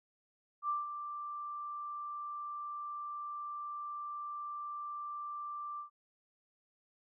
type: tone with ADSR envelope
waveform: sine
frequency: 1178 Hz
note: D6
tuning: 5 cents sharp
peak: -30 dBFS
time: 0.62-5.9 s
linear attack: 70 ms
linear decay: 170 ms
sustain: -9 dB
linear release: 110 ms
effects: none

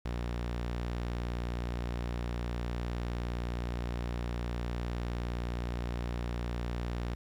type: tone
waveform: sawtooth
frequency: 59.5 Hz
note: A#1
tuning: 36 cents sharp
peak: -29 dBFS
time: 0.05-7.15 s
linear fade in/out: 5 ms
effects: low-pass 5000 Hz 12 dB/octave + 10-bit

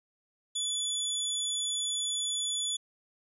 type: tone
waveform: 25% pulse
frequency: 3450 Hz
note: A7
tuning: 35 cents flat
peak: -26 dBFS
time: 0.55-2.77 s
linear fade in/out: 10 ms
effects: resampled to 32000 Hz

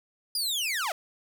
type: linear sweep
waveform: sawtooth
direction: down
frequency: 4978 to 592 Hz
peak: -24 dBFS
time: 0.35-0.92 s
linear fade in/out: 2 ms
effects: 10-bit

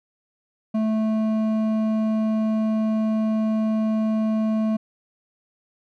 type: tone with hard clipping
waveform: triangle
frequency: 218.6 Hz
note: A3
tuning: 11 cents flat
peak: -21 dBFS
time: 0.74-4.77 s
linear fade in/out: 10 ms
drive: 12 dB
effects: none

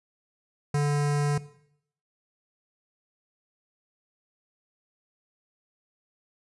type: tone with notch filter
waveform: square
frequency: 145.5 Hz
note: D3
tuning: 16 cents flat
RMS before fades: -24 dBFS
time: 0.74-1.38 s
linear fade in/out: 5 ms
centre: 3300 Hz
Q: 1.5
effects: noise-tail reverb RT60 0.7 s tail -17 dB re dry + resampled to 24000 Hz

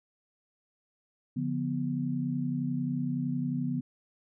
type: chord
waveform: sine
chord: B diminished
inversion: first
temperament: equal with one note detuned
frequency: 143.64 / 174.61 / 246.9 Hz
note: D3 / F3 / B3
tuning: -38 / 0 / 0 cents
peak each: -33 / -35 / -31 dBFS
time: 1.36-3.81 s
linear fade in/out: 10 ms
effects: none

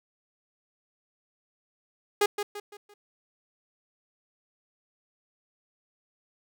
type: tone with echo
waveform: sawtooth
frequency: 411.6 Hz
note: G#4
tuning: 16 cents flat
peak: -16 dBFS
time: 2.21-2.26 s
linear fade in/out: 5 ms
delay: 170 ms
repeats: 4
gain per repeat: -8 dB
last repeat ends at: 2.94 s
effects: none

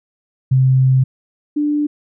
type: tone pair in turn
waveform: sine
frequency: 130.9 / 295.6 Hz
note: C3 / D4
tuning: +1 / +11 cents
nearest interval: octave + major second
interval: 1410 cents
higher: second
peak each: -9 / -14 dBFS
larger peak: first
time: 0.51-1.04 / 1.56-1.87 s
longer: first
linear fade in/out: 10 ms
effects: none

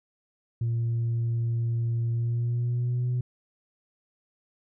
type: tone with pitch glide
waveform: sine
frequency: 116.4 to 124.04 Hz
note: A#2 to B2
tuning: -2 to +8 cents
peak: -22 dBFS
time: 0.61-3.21 s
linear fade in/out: 5 ms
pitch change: +110 cents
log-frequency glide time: 2.12-3.1 s
effects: tanh soft clip ceiling -22 dBFS

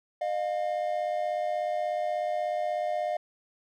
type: tone pair together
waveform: triangle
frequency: 611 / 707.5 Hz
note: D#5 / F5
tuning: -32 / +22 cents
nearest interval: minor third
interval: 254 cents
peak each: -28 dBFS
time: 0.21-3.17 s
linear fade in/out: 5 ms
effects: none

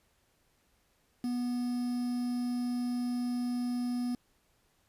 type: tone with quantisation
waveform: triangle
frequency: 244.8 Hz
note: B3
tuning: 15 cents flat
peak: -28 dBFS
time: 1.24-4.15 s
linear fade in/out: 2 ms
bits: 8
effects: pink hiss -71 dBFS RMS until 4.88 s + resampled to 32000 Hz

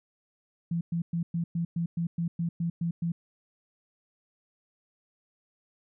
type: tone bursts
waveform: sine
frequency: 169 Hz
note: E3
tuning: 43 cents sharp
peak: -26 dBFS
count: 12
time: 0.71-3.12 s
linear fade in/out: 5 ms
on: 100 ms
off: 110 ms
effects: none

